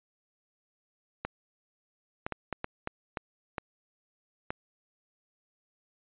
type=clicks; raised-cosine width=0.5 ms; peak=-17 dBFS; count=9; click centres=1.25 / 2.265 / 2.323 / 2.527 / 2.644 / 2.874 / 3.172 / 3.582 / 4.505 s; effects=resampled to 8000 Hz